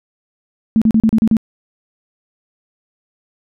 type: tone bursts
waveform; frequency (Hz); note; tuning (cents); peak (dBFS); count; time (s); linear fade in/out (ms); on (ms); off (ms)
sine; 221.7; A3; +13; -8; 7; 0.76-1.368; 0; 56; 36
effects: none